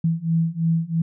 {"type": "beating tone pair", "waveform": "sine", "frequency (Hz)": [163.1, 166.1], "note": ["E3", "E3"], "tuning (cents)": [-18, 13], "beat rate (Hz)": 3, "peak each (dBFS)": [-22, -21], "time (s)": [0.04, 1.02], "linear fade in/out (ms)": 5, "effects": []}